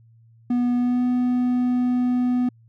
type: tone with pitch glide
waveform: triangle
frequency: 244.3 to 248.1 Hz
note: B3 to B3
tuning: -19 to +8 cents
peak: -16 dBFS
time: 0.5-2.49 s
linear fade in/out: 5 ms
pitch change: +27 cents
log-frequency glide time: 0.76-1.03 s
effects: added 114 Hz sine -50 dBFS peak until 2.68 s